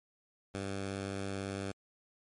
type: tone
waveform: 10% pulse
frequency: 98 Hz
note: G2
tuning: in tune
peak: -28 dBFS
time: 0.54-1.72 s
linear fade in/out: 10 ms
effects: MP3 48 kbps